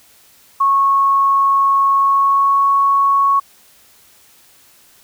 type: tone with pitch glide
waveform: sine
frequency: 1100 to 1108.3 Hz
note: C#6 to C#6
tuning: -14 to -1 cents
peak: -10 dBFS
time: 0.6-3.4 s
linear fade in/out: 10 ms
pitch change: +13 cents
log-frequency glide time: 1.97-2.63 s
effects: white hiss -49 dBFS RMS until 5.03 s